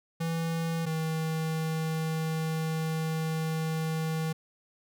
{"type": "tone pair in turn", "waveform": "square", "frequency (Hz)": [164.81, 159.66], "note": ["E3", "D#3"], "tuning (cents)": [0, 45], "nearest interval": "minor second", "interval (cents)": 55, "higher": "first", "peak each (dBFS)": [-29, -29], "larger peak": "neither", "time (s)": [[0.2, 0.86], [0.86, 4.33]], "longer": "second", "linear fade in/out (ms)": 10, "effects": []}